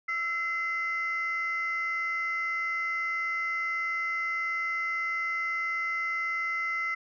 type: tone pair together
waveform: sine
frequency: 1330.8 / 2052 Hz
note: E6 / C7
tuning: +16 / -34 cents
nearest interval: perfect fifth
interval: 750 cents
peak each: -32 / -28 dBFS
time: 0.08-6.95 s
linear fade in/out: 10 ms
effects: tanh soft clip ceiling -23 dBFS